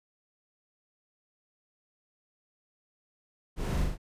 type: noise with echo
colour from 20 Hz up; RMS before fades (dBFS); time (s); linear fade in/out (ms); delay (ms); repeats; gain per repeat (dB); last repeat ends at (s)
brown; -32; 3.56-3.86; 50; 40; 3; -2; 3.98
effects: resampled to 32000 Hz